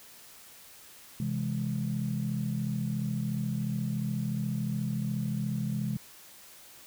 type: chord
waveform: sine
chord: C augmented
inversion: none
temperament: equal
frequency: 130.81 / 164.81 / 207.7 Hz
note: C3 / E3 / G#3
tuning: 0 / 0 / 0 cents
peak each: -32 / -34 / -32 dBFS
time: 1.2-5.97 s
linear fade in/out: 2 ms
effects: tanh soft clip ceiling -20 dBFS + white hiss -52 dBFS RMS until 6.86 s